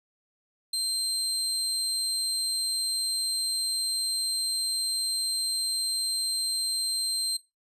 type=tone; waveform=30% pulse; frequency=4147 Hz; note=C8; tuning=16 cents flat; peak=-23 dBFS; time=0.73-7.37 s; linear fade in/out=5 ms; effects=noise-tail reverb RT60 0.2 s tail -17 dB re dry + resampled to 32000 Hz